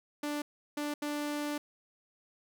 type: tone bursts at uneven times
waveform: sawtooth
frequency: 294.2 Hz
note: D4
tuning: 3 cents sharp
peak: -29 dBFS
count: 3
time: 0.23-0.42 / 0.77-0.94 / 1.02-1.58 s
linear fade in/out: 5 ms
effects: none